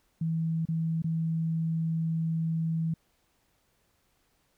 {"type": "tone with dropouts", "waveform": "sine", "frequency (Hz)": 162.7, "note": "E3", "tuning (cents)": -22, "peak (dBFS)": -26, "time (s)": [0.21, 2.94], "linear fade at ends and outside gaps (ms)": 5, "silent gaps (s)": [[0.654, 0.686], [1.021, 1.042]], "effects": ["pink hiss -71 dBFS RMS until 4.57 s"]}